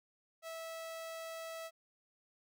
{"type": "tone", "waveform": "sawtooth", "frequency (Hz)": 653, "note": "E5", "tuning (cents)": -17, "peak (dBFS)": -39, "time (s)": [0.42, 1.71], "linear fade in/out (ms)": 50, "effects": []}